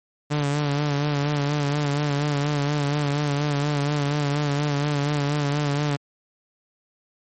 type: tone with vibrato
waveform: sawtooth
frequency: 145.2 Hz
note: D3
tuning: 19 cents flat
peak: -17 dBFS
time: 0.3-5.97 s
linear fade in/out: 20 ms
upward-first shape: sine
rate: 4.2 Hz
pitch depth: 46 cents each way
effects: MP3 32 kbps